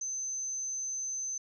sine tone, 6170 Hz, G8, 28 cents flat, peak -33 dBFS, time 0.01-1.38 s, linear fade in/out 5 ms, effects none

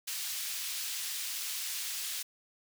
pink high-pass noise, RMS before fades -37 dBFS, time 0.07-2.23 s, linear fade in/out 10 ms, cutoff 3200 Hz, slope 12 dB/octave, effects none

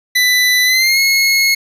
25% pulse tone with pitch glide, 1992 to 2172 Hz, B6 to C#7, +14 to -36 cents, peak -6 dBFS, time 0.15-1.55 s, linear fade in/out 10 ms, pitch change +150 cents, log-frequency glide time 0.65-0.99 s, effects resampled to 32000 Hz + 8-bit

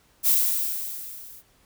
violet noise with level ramp, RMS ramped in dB -17 to -46 dBFS, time 0.23-1.43 s, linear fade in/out 50 ms, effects pink hiss -61 dBFS RMS until 1.65 s

